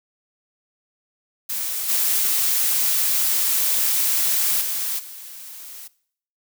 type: noise with level steps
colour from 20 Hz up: blue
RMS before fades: -26 / -20 / -25 / -38 dBFS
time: 1.49-5.88 s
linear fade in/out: 10 ms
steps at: 1.88 / 4.6 / 4.98 s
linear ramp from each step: 20 ms
effects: noise-tail reverb RT60 0.6 s tail -20 dB re dry